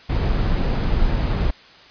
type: noise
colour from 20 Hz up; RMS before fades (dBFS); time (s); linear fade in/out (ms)
brown; -19; 0.09-1.51; 10
effects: white hiss -46 dBFS RMS until 1.9 s + resampled to 11025 Hz